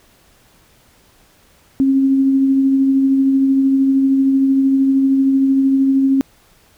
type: tone with tremolo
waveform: sine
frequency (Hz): 270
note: C#4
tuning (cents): -45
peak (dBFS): -9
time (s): 1.8-6.21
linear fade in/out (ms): 0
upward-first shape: triangle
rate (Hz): 13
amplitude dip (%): 30
effects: pink hiss -52 dBFS RMS until 6.77 s